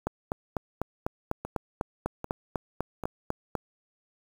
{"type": "two click trains", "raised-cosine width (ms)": 1, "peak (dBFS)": [-14, -20], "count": [15, 3], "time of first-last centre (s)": [[0.07, 3.553], [1.45, 3.037]], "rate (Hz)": [4.02, 1.26], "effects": ["7-bit"]}